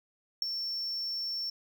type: tone with ADSR envelope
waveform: triangle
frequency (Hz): 5430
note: F8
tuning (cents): -50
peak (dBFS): -19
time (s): 0.42-1.5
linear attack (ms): 3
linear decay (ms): 4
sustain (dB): -12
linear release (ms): 4
effects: none